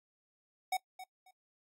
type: tone with echo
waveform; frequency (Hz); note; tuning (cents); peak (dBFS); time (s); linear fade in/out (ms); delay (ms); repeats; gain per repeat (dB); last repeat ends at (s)
square; 748; F#5; +19; -31; 0.72-0.77; 5; 270; 2; -14; 1.31
effects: noise-tail reverb RT60 0.1 s tail -22 dB re dry + AAC 48 kbps